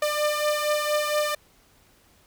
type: beating tone pair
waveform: sawtooth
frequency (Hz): 597 / 601.3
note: D5 / D5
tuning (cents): +28 / +41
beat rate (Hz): 4.3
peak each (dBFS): -20 / -24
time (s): 0.02-1.35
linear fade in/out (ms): 5
effects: pink hiss -59 dBFS RMS until 2.26 s